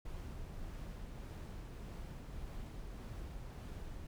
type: noise with tremolo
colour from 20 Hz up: brown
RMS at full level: -45 dBFS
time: 0.05-4.07 s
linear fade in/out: 5 ms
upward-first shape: triangle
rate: 1.7 Hz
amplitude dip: 25%
effects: none